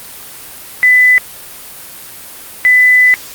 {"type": "tone pair in turn", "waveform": "sine", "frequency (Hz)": [2000, 2000], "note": ["B6", "B6"], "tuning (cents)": [21, 21], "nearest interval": "unison", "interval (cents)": 0, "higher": "neither", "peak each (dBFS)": -4, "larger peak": "neither", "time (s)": [[0.83, 1.18], [2.65, 3.14]], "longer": "second", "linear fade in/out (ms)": 0, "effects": ["white hiss -31 dBFS RMS until 3.34 s", "Opus 32 kbps"]}